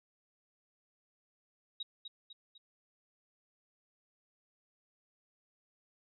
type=tone with echo; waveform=sine; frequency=3810 Hz; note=A#7; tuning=37 cents sharp; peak=-37 dBFS; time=1.8-1.83 s; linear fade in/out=5 ms; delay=250 ms; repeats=3; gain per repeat=-6 dB; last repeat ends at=2.58 s; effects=none